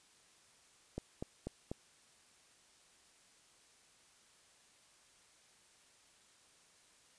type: click train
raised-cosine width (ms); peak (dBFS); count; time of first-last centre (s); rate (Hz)
2; -26; 4; 0.98-1.715; 4.08
effects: white hiss -66 dBFS RMS until 7.18 s + resampled to 22050 Hz